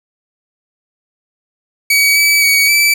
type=tone with pitch steps; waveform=sawtooth; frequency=2266 / 2294 / 2254 / 2316 Hz; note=C#7 / D7 / C#7 / D7; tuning=+37 / -41 / +28 / -25 cents; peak=-5 dBFS; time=1.9-2.94 s; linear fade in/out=5 ms; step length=260 ms; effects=none